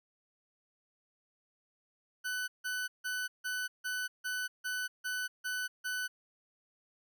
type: tone bursts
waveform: 40% pulse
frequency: 1500 Hz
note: F#6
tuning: 23 cents sharp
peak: -33 dBFS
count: 10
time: 2.24-6.08 s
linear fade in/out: 20 ms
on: 240 ms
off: 160 ms
effects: none